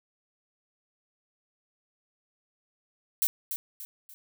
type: noise with echo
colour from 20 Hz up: violet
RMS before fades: -25 dBFS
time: 3.22-3.27 s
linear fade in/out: 0 ms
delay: 290 ms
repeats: 3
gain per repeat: -8 dB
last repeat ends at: 4.14 s
effects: none